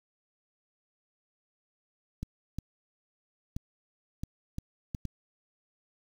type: clicks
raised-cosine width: 5 ms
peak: -22 dBFS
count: 7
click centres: 2.23 / 2.586 / 3.565 / 4.235 / 4.584 / 4.948 / 5.053 s
effects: 8-bit